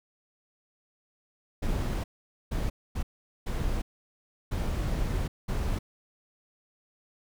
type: noise bursts at uneven times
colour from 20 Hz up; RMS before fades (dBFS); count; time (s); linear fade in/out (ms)
brown; -29; 6; 1.62-2.04 / 2.51-2.7 / 2.95-3.03 / 3.46-3.82 / 4.51-5.28 / 5.48-5.79; 10
effects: none